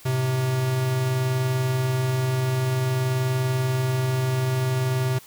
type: tone pair together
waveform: square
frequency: 109 / 129.53 Hz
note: A2 / C3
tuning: -16 / -17 cents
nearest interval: minor third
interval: 299 cents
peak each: -33 / -22 dBFS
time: 0.05-5.19 s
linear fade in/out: 10 ms
effects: white hiss -48 dBFS RMS until 5.26 s